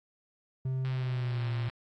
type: tone with pitch glide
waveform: triangle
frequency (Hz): 130.81 to 117.21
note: C3 to A#2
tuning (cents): 0 to +10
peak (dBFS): -27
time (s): 0.65-1.69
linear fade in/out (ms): 5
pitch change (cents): -190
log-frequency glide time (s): 0.86-1.5
type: click train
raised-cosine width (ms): 0.3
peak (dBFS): -29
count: 112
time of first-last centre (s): 0.85-1.697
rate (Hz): 131
effects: AAC 48 kbps